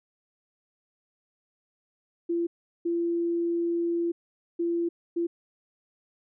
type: tone bursts at uneven times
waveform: sine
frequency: 340.5 Hz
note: F4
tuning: 44 cents flat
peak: -24 dBFS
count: 4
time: 2.29-2.47 / 2.85-4.12 / 4.59-4.89 / 5.16-5.27 s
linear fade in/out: 10 ms
effects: none